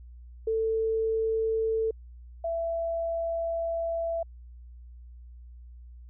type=tone pair in turn; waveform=sine; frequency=444.9 / 666.6 Hz; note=A4 / E5; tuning=+19 / +19 cents; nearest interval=perfect fifth; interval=700 cents; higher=second; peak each=-24 / -27 dBFS; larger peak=first; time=0.47-1.91 / 2.44-4.23 s; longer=second; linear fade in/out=5 ms; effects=added 60 Hz sine -44 dBFS peak until 6.09 s